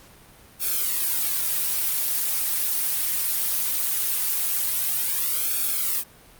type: noise with flanger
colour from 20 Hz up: blue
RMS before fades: -24 dBFS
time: 0.59-6.04 s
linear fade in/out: 50 ms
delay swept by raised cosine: 1 to 6.9 ms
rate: 0.2 Hz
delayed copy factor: -1
effects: pink hiss -50 dBFS RMS until 6.39 s + Opus 48 kbps